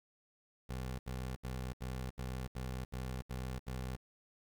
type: tone bursts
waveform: 20% pulse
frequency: 63.8 Hz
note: C2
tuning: 43 cents flat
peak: -34 dBFS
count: 9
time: 0.69-3.966 s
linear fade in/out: 10 ms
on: 300 ms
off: 72 ms
effects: 11-bit